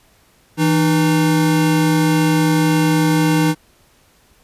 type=tone pair together; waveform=square; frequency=162 / 305.8 Hz; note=E3 / D#4; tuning=-30 / -30 cents; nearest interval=major seventh; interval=1100 cents; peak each=-16 dBFS; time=0.57-3.55 s; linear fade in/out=50 ms; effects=pink hiss -54 dBFS RMS until 4.43 s + resampled to 32000 Hz